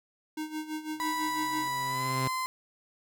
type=tone with tremolo; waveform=square; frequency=309.6 Hz; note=D#4; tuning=9 cents flat; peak=-32 dBFS; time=0.37-1.68 s; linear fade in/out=5 ms; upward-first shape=sine; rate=6 Hz; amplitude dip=75%
type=tone with exponential growth; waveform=sawtooth; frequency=130.81 Hz; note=C3; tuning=in tune; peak=-24 dBFS; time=0.9-2.28 s; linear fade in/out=5 ms; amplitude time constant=300 ms
type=tone with pitch glide; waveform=35% pulse; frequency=985 to 1032.8 Hz; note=B5 to C6; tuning=-5 to -23 cents; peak=-28 dBFS; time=1-2.46 s; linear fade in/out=0 ms; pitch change=+82 cents; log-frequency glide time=1.87-2.13 s
effects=none